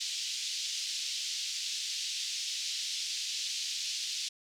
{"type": "band-pass noise", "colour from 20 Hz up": "white", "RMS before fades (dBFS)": -36, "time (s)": [0, 4.29], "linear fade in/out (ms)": 10, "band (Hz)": [3000, 5900], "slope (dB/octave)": 24, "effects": []}